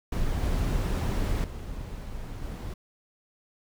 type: noise with level steps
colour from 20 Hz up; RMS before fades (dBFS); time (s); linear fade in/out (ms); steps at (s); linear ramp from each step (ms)
brown; -28 / -26 / -37 / -35; 0.12-2.74; 5; 0.43 / 1.44 / 2.42; 2
effects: none